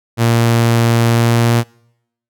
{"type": "tone with pitch glide", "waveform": "sawtooth", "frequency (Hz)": [116.54, 117.62], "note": ["A#2", "A#2"], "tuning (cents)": [0, 16], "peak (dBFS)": -6, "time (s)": [0.17, 1.64], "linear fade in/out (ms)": 50, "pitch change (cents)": 16, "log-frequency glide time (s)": [1.06, 1.51], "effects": ["noise-tail reverb RT60 0.8 s tail -26 dB re dry"]}